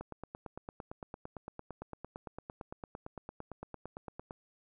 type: click train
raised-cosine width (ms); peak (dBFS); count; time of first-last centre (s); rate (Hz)
1; -28; 39; 0.01-4.309; 8.84
effects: none